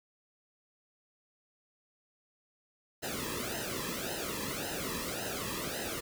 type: noise with flanger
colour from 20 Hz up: pink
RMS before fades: -37 dBFS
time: 3.02-6.01 s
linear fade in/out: 20 ms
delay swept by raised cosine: 0.87 to 1.39 ms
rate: 1.8 Hz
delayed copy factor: -0.9
effects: none